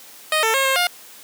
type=tone with pitch steps; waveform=10% pulse; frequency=622 / 446 / 540 / 534 / 710 Hz; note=D#5 / A4 / C#5 / C5 / F5; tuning=-1 / +23 / -45 / +35 / +28 cents; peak=-8 dBFS; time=0.32-0.87 s; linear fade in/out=2 ms; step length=110 ms; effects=white hiss -43 dBFS RMS until 1.23 s + high-pass 200 Hz 12 dB/octave